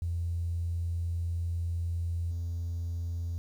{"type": "tone with level steps", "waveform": "triangle", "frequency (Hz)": 85.1, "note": "F2", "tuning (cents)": -44, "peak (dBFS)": [-25, -28], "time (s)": [0.02, 3.38], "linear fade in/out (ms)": 0, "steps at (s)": 2.31, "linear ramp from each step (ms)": 2, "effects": ["tanh soft clip ceiling -27 dBFS", "10-bit"]}